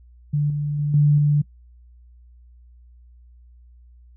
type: tone with level steps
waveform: sine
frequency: 146.83 Hz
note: D3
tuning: in tune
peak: -17 / -21 / -19 / -12 / -14 dBFS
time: 0.33-1.42 s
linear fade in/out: 10 ms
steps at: 0.5 / 0.79 / 0.94 / 1.18 s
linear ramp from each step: 2 ms
effects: noise-tail reverb RT60 0.1 s tail -22 dB re dry + added 60 Hz sine -46 dBFS peak until 4.16 s